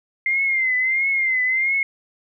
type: tone with vibrato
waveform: sine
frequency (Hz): 2093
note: C7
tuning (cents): 0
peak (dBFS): -17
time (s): 0.26-1.83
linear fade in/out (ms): 2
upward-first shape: triangle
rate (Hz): 1.5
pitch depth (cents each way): 85
effects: none